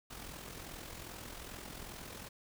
pink noise with amplitude modulation, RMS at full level -45 dBFS, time 0.1-2.29 s, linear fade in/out 10 ms, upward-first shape sine, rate 42.5 Hz, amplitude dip 55%, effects none

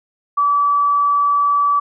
sine tone, 1151 Hz, D6, 35 cents flat, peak -12 dBFS, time 0.37-1.8 s, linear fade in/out 10 ms, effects none

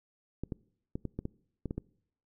clicks, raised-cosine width 3 ms, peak -22 dBFS, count 9, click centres 0.436 / 0.522 / 0.955 / 1.053 / 1.19 / 1.254 / 1.657 / 1.709 / 1.78 s, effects noise-tail reverb RT60 0.7 s tail -24 dB re dry

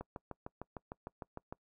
click train, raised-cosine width 1 ms, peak -28 dBFS, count 11, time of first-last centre 0.01-1.525 s, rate 6.6 Hz, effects noise-tail reverb RT60 0.1 s tail -25 dB re dry

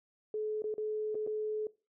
sine tone with dropouts, 428.9 Hz, A4, 44 cents flat, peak -32 dBFS, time 0.34-1.67 s, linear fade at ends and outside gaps 2 ms, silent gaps 0.621-0.641 / 0.741-0.78 / 1.146-1.152 / 1.266-1.273 s, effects noise-tail reverb RT60 0.3 s tail -20 dB re dry

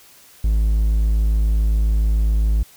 triangle tone, 53.6 Hz, A1, 45 cents flat, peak -12 dBFS, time 0.44-2.63 s, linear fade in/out 5 ms, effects white hiss -48 dBFS RMS until 2.76 s

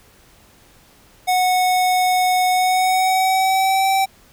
square tone with pitch glide, 735 to 772.9 Hz, F#5 to G5, -12 to -25 cents, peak -15 dBFS, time 1.27-4.06 s, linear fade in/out 20 ms, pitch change +87 cents, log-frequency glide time 2.5-3.87 s, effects pink hiss -51 dBFS RMS until 4.32 s

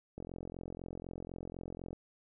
click train, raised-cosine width 2 ms, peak -30 dBFS, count 78, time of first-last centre 0.18-1.93 s, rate 44 Hz, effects none

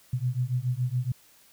sine beating tone pair, 121.7 / 128.8 Hz, B2 / C3, -25 / -27 cents, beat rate 7.1 Hz, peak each -28 dBFS, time 0.13-1.12 s, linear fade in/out 5 ms, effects white hiss -58 dBFS RMS until 1.52 s

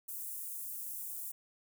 white high-pass noise, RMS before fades -42 dBFS, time 0.08-1.32 s, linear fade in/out 10 ms, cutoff 8800 Hz, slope 24 dB/octave, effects none

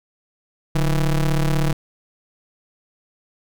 square ring-modulated tone, 82.41 Hz, E2, in tune, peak -14 dBFS, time 0.75-1.73 s, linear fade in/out 5 ms, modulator 64.3 Hz, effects none

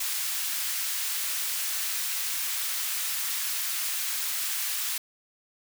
white high-pass noise, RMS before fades -30 dBFS, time 0-4.98 s, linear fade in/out 5 ms, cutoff 1400 Hz, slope 12 dB/octave, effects none

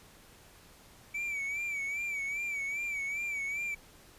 triangle tone with vibrato, 2296 Hz, D7, 40 cents flat, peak -31 dBFS, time 1.14-3.75 s, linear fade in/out 10 ms, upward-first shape sine, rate 2.5 Hz, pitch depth 71 cents each way, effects pink hiss -57 dBFS RMS until 4.18 s + resampled to 32000 Hz

